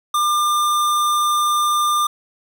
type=tone; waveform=square; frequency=1198 Hz; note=D6; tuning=34 cents sharp; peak=-16 dBFS; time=0.14-2.07 s; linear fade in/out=5 ms; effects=none